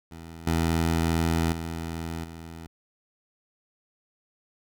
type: tone with level steps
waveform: 15% pulse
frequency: 82.41 Hz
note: E2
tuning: in tune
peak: -34 / -16 / -25 / -33 dBFS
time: 0.11-2.67 s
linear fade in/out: 5 ms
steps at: 0.47 / 1.52 / 2.24 s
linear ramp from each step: 2 ms
effects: none